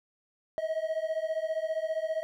triangle beating tone pair, 630 / 645 Hz, D#5 / E5, +21 / -38 cents, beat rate 15 Hz, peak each -30 dBFS, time 0.58-2.23 s, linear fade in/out 0 ms, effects none

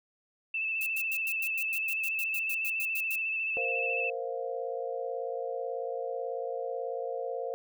sine tone with vibrato, 2637 Hz, E7, in tune, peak -29 dBFS, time 0.54-4.1 s, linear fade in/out 5 ms, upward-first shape square, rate 14 Hz, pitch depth 22 cents each way
violet noise bursts, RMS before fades -38 dBFS, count 16, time 0.81-3.158 s, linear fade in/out 2 ms, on 53 ms, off 100 ms
sine chord, Bb suspended second, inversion none, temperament just, 466.2 / 524.4 / 699.2 Hz, Bb4 / C5 / F5, 0 / +4 / +2 cents, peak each -36 / -35 / -39 dBFS, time 3.57-7.54 s, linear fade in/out 0 ms
effects none

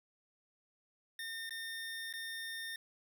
25% pulse tone with dropouts, 1820 Hz, A#6, 42 cents flat, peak -37 dBFS, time 1.19-2.76 s, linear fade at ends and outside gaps 2 ms, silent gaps 1.494-1.507 / 2.128-2.137 s, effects none

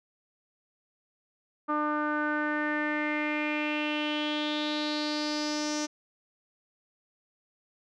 sawtooth tone with low-pass filter sweep, 300 Hz, D4, 37 cents sharp, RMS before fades -30 dBFS, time 1.68-5.87 s, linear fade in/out 20 ms, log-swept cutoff 1200 to 6000 Hz, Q 5.4, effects none

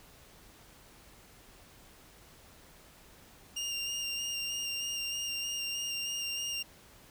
25% pulse tone with vibrato, 2806 Hz, F7, 8 cents sharp, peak -30 dBFS, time 3.56-6.63 s, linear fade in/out 10 ms, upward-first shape square, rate 3.2 Hz, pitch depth 13 cents each way, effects pink hiss -57 dBFS RMS until 7.1 s

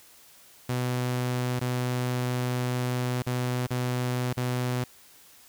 sawtooth tone with dropouts, 124.8 Hz, B2, 19 cents sharp, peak -22 dBFS, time 0.69-4.84 s, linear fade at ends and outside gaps 5 ms, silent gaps 1.594-1.612 / 3.222-3.265 / 3.668-3.705 / 4.331-4.371 s, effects white hiss -54 dBFS RMS until 5.48 s

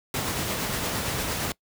pink noise with tremolo, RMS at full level -27 dBFS, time 0.14-1.52 s, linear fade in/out 2 ms, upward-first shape sine, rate 8.7 Hz, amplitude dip 25%, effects noise-tail reverb RT60 0.1 s tail -23 dB re dry + high-pass 60 Hz 12 dB/octave

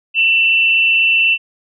sine tone pair together, 2688 / 2952 Hz, E7 / F#7, +33 / -5 cents, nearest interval major second, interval 162 cents, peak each -10 / -20 dBFS, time 0.14-1.38 s, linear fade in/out 50 ms, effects none

